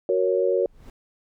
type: chord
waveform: sine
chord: F# major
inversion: none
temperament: equal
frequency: 370 / 466.2 / 554.4 Hz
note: F#4 / A#4 / C#5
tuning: 0 / 0 / 0 cents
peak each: -23 dBFS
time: 0.09-0.66 s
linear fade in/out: 2 ms
type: noise with exponential growth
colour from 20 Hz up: brown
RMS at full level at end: -37 dBFS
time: 0.51-0.9 s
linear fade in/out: 2 ms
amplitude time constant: 84 ms
effects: none